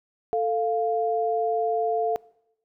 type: tone pair together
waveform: sine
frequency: 443.2 / 698.5 Hz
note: A4 / F5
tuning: +13 / 0 cents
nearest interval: minor sixth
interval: 787 cents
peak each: -24 dBFS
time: 0.33-2.16 s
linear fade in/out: 0 ms
effects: noise-tail reverb RT60 0.8 s tail -23 dB re dry